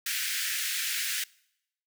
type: high-pass noise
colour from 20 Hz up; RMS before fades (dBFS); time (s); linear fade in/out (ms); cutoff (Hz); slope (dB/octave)
pink; -31; 0.06-1.24; 5; 1600; 48
effects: noise-tail reverb RT60 0.8 s tail -24 dB re dry